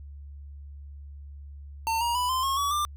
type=tone with pitch steps; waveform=square; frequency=904 / 946.2 / 990.4 / 1036.6 / 1085 / 1135.7 / 1188.7 Hz; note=A5 / A#5 / B5 / C6 / C#6 / C#6 / D6; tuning=+47 / +26 / +5 / -16 / -37 / +42 / +21 cents; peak=-25 dBFS; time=1.87-2.85 s; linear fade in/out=0 ms; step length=140 ms; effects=added 71 Hz sine -40 dBFS peak until 2.96 s